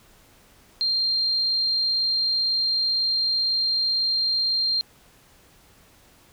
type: tone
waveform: sine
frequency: 4186 Hz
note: C8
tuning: in tune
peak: -20 dBFS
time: 0.81-4.81 s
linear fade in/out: 0 ms
effects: pink hiss -55 dBFS RMS until 6.32 s